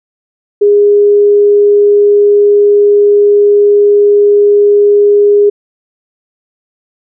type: tone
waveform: sine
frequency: 410.4 Hz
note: G#4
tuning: 21 cents flat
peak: -3 dBFS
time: 0.61-5.5 s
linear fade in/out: 10 ms
effects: none